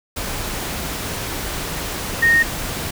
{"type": "tone in noise", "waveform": "sine", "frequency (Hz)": 1852, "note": "A#6", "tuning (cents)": -12, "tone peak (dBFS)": -11, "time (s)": [2.22, 2.43], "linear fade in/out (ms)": 10, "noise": "pink", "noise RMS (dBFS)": -26, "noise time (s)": [0.16, 2.91], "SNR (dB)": 12, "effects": []}